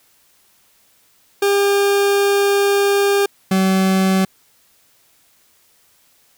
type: tone pair in turn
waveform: 40% pulse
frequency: 401.3 / 189.99 Hz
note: G4 / F#3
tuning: +41 / +46 cents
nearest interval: octave + minor second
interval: 1295 cents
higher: first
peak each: -12 dBFS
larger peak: neither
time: 1.42-3.26 / 3.51-4.25 s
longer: first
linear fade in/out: 5 ms
effects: white hiss -56 dBFS RMS until 6.37 s